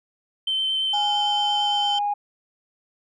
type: tone with vibrato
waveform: sine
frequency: 3091 Hz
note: G7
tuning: 25 cents flat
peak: -20 dBFS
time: 0.47-1.99 s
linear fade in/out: 5 ms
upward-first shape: square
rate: 8.8 Hz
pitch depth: 8 cents each way
type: tone with pitch glide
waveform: sine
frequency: 830.6 to 821.1 Hz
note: G#5 to G#5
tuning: 0 to -20 cents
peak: -20 dBFS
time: 0.93-2.14 s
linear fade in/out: 10 ms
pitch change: -20 cents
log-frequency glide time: 1.62-1.9 s
effects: tanh soft clip ceiling -16 dBFS